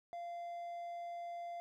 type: tone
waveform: triangle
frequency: 691 Hz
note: F5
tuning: 19 cents flat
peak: -40 dBFS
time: 0.13-1.6 s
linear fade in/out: 0 ms
effects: none